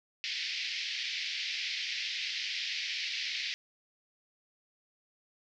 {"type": "band-pass noise", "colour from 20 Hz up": "pink", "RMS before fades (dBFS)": -36, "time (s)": [0.24, 3.54], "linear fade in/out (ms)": 0, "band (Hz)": [2000, 5300], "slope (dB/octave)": 48, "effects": []}